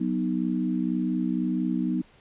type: chord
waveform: sine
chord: B major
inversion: second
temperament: equal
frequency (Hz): 185 / 246.9 / 311.1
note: F#3 / B3 / D#4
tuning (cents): 0 / 0 / 0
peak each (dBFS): -28 / -27 / -29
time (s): 0-2.02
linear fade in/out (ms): 10
effects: pink hiss -57 dBFS RMS until 2.2 s + resampled to 8000 Hz